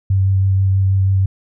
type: tone with vibrato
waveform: sine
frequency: 96.2 Hz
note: G2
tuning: 32 cents flat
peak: -11 dBFS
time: 0.1-1.26 s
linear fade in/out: 5 ms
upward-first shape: sine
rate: 6.2 Hz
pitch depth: 13 cents each way
effects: none